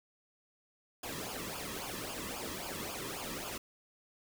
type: noise with flanger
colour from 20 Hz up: pink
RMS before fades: -41 dBFS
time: 1.03-3.58 s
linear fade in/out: 5 ms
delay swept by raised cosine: 0.5 to 1.39 ms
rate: 3.7 Hz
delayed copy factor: -0.75
effects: none